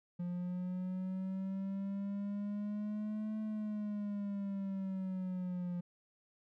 triangle linear two-way sweep, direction up then down, 175.3 to 216.6 to 175.3 Hz, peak -34 dBFS, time 0.19-5.81 s, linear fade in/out 10 ms, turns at 3.4 s, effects none

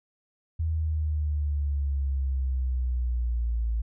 sine exponential sweep, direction down, 81.1 to 55.8 Hz, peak -24 dBFS, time 0.59-3.82 s, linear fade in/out 10 ms, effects none

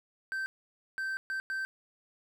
triangle tone bursts at uneven times, 1555 Hz, G6, 14 cents flat, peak -30 dBFS, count 4, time 0.32-0.46 / 0.98-1.17 / 1.3-1.4 / 1.5-1.65 s, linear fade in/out 0 ms, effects none

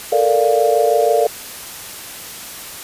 sine chord, Bb major seventh, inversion third, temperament equal, 440 / 466.2 / 587.3 / 698.5 Hz, A4 / Bb4 / D5 / F5, 0 / 0 / 0 / 0 cents, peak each -17 dBFS, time 0.12-1.27 s, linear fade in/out 5 ms, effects white hiss -32 dBFS RMS until 2.83 s + resampled to 32000 Hz

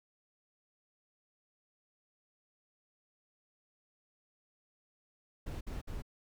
brown noise bursts, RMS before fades -40 dBFS, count 3, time 5.46-6.022 s, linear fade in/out 10 ms, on 150 ms, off 56 ms, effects none

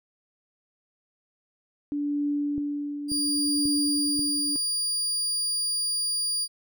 sine tone with tremolo, 290 Hz, D4, 22 cents flat, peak -23 dBFS, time 1.92-4.56 s, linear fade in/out 0 ms, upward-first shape triangle, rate 0.69 Hz, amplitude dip 60%
click train, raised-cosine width 3 ms, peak -25 dBFS, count 4, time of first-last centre 2.58-4.193 s, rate 1.86 Hz
30% pulse tone, 4800 Hz, D8, 37 cents sharp, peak -22 dBFS, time 3.08-6.48 s, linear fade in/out 50 ms
effects none

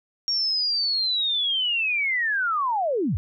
sine linear sweep, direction down, 5588 to 65.41 Hz, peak -21 dBFS, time 0.28-3.17 s, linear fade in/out 0 ms, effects none

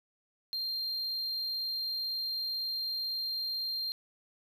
triangle tone, 4186 Hz, C8, in tune, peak -31 dBFS, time 0.53-3.92 s, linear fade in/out 0 ms, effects 11-bit

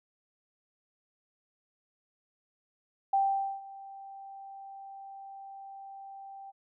sine tone with ADSR envelope, 784 Hz, G5, in tune, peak -22 dBFS, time 3.13-6.52 s, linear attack 6 ms, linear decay 470 ms, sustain -21 dB, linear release 27 ms, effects none

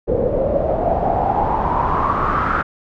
pink noise with low-pass filter sweep, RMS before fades -18 dBFS, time 0.07-2.63 s, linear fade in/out 20 ms, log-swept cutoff 480 to 1400 Hz, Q 7.3, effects none

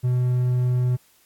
triangle tone, 124.8 Hz, B2, 19 cents sharp, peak -16 dBFS, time 0.03-0.97 s, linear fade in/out 20 ms, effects white hiss -59 dBFS RMS until 1.25 s + AAC 64 kbps

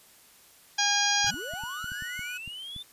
harmonic tone, 815 Hz, G#5, 33 cents flat, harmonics 1 / 2 / 3 / 4 / 5 / 6 / 7 / 8, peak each -30 / -29 / -34 / -30 / -35 / -30 / -31 / -32 dBFS, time 0.78-1.31 s, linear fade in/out 10 ms
clicks, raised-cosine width 5 ms, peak -32 dBFS, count 10, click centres 1.245 / 1.342 / 1.537 / 1.637 / 1.843 / 1.919 / 2.023 / 2.193 / 2.477 / 2.763 s
30% pulse tone with vibrato, 1469 Hz, F#6, 13 cents flat, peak -33 dBFS, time 1.26-2.38 s, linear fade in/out 10 ms, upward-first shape sine, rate 6.8 Hz, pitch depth 11 cents each way
triangle linear sweep, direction up, 66.1 to 3597 Hz, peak -36 dBFS, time 1.26-2.83 s, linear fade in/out 10 ms
effects white hiss -56 dBFS RMS until 2.92 s + resampled to 32000 Hz

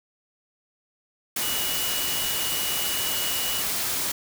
sine tone in noise, 2924 Hz, F#7, 21 cents flat, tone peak -31 dBFS, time 1.42-3.62 s, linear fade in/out 5 ms, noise white, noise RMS -27 dBFS, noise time 1.36-4.12 s, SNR -7 dB, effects none

